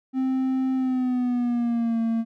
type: tone with pitch glide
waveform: triangle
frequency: 261.6 to 227.7 Hz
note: C4 to A#3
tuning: 0 to -40 cents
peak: -19 dBFS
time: 0.13-2.25 s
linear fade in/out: 50 ms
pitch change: -240 cents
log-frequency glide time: 0.75-2 s
effects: none